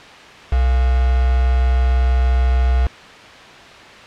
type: tone with quantisation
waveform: sine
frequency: 63.3 Hz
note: B1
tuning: 43 cents sharp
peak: -12 dBFS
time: 0.52-2.87 s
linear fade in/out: 5 ms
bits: 4
effects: white hiss -38 dBFS RMS until 4.06 s + low-pass 3000 Hz 12 dB/octave